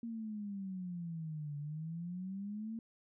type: exponential two-way sweep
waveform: sine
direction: down then up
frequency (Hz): 234 to 144 to 229.3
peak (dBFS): -39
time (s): 0.03-2.79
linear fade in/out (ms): 2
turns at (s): 1.57
effects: none